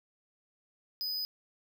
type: tone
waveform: square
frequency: 4994 Hz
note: D#8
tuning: 6 cents sharp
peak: -33 dBFS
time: 1.01-1.25 s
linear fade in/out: 0 ms
effects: none